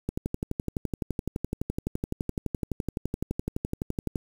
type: click train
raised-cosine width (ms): 3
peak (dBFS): -15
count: 49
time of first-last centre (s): 0.09-4.158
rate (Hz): 11.8
effects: 7-bit